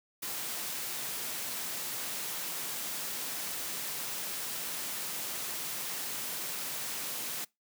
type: high-pass noise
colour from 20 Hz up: white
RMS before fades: -37 dBFS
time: 0.22-7.45 s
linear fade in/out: 10 ms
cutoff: 120 Hz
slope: 24 dB/octave
effects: noise-tail reverb RT60 0.2 s tail -24 dB re dry